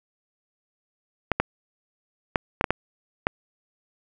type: clicks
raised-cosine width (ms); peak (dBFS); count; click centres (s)
0.5; -5; 7; 1.317 / 1.4 / 2.358 / 2.611 / 2.642 / 2.706 / 3.269
effects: none